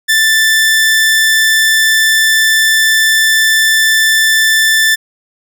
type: tone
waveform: sawtooth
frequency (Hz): 1766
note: A6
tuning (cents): +6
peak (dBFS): -4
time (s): 0.08-4.96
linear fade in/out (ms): 20
effects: none